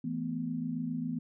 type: chord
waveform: sine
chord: E suspended fourth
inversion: none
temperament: just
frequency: 164.81 / 219.8 / 247.2 Hz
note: E3 / A3 / B3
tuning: 0 / -2 / +2 cents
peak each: -37 / -39 / -34 dBFS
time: 0.04-1.19 s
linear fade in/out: 5 ms
effects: none